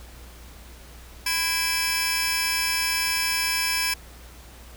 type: tone cluster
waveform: sawtooth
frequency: 1005 / 1641 / 2338 / 2586 / 5270 Hz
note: B5 / G#6 / D7 / E7 / E8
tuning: +30 / -21 / -8 / -34 / -1 cents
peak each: -28 / -26 / -25 / -29 / -24 dBFS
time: 1.26-3.94 s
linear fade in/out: 5 ms
effects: added 60 Hz sine -44 dBFS peak until 4.76 s + pink hiss -48 dBFS RMS until 4.76 s